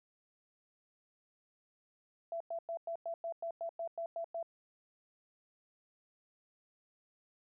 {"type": "tone bursts", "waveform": "sine", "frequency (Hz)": 670, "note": "E5", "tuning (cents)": 28, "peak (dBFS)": -36, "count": 12, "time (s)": [2.32, 4.428], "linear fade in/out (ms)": 2, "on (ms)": 84, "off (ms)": 100, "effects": []}